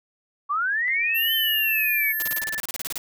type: linear two-way sweep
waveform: sine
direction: up then down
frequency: 1108.7 to 3100 to 2194 Hz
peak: -21 dBFS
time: 0.49-2.13 s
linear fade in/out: 20 ms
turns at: 1.34 s
type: tone with pitch glide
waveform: sine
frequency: 1864.7 to 1749.9 Hz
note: A#6 to A6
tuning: 0 to -10 cents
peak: -27 dBFS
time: 0.88-2.6 s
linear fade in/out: 0 ms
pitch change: -110 cents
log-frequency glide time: 1.01-1.6 s
type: tone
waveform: sine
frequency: 12730 Hz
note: G9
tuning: 26 cents sharp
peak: -26 dBFS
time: 1.14-2.41 s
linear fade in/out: 20 ms
type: noise bursts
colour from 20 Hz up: white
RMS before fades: -30 dBFS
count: 15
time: 2.2-2.979 s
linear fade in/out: 0 ms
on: 23 ms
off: 31 ms
effects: none